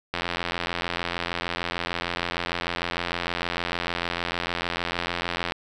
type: click train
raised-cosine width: 0.3 ms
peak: -10 dBFS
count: 467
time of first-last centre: 0.14-5.521 s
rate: 86.6 Hz
effects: none